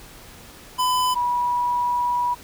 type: tone pair in turn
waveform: square / sine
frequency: 1005 / 973 Hz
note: B5 / B5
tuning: +30 / -26 cents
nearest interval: minor second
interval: 56 cents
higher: first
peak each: -19 dBFS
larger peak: neither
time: 0.78-1.15 / 1.15-2.35 s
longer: second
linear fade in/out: 20 ms
effects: pink hiss -44 dBFS RMS until 2.43 s